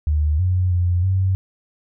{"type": "tone with pitch steps", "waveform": "sine", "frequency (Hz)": [75.6, 91.4, 88.6, 94.7], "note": ["D#2", "F#2", "F2", "F#2"], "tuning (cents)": [-49, -21, 25, 41], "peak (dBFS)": -15, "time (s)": [0.07, 1.35], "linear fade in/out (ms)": 0, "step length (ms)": 320, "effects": []}